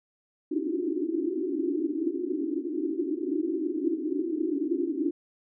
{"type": "band-pass noise", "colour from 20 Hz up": "pink", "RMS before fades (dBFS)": -29, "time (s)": [0.51, 5.11], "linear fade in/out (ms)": 5, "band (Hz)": [280, 370], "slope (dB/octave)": 96, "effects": []}